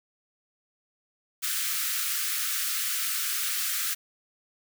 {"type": "high-pass noise", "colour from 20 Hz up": "white", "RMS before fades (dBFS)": -29, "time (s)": [1.42, 3.95], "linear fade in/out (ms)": 20, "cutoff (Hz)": 1200, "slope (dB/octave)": 96, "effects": []}